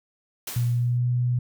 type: noise with exponential decay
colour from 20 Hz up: white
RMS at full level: -31 dBFS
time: 0.47-0.98 s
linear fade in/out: 5 ms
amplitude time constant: 110 ms
type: tone with pitch glide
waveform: sine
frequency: 120.4 to 123 Hz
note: B2 to B2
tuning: -44 to -7 cents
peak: -20 dBFS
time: 0.56-1.39 s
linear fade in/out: 5 ms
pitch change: +37 cents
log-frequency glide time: 0.72-1.08 s
effects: none